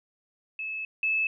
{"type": "tone pair in turn", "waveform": "sine", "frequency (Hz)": [2600, 2609], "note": ["E7", "E7"], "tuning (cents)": [-24, -18], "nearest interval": "unison", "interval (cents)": 6, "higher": "second", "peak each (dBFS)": [-31, -23], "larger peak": "second", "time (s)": [[0.59, 0.85], [1.03, 1.27]], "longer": "first", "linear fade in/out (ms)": 2, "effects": []}